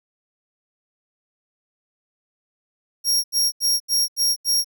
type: tone bursts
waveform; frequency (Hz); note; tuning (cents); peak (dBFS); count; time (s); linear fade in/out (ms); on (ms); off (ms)
sawtooth; 5588; F8; 0; -14; 6; 3.04-4.645; 50; 200; 81
effects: none